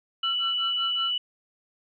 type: tone with tremolo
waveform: triangle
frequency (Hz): 1352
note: E6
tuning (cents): +43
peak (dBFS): -27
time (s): 0.23-1.13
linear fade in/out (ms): 5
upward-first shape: sine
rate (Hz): 5.3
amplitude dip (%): 100
type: tone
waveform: sine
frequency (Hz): 2960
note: F#7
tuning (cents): 0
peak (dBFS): -24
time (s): 0.23-1.18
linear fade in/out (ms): 5
effects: resampled to 11025 Hz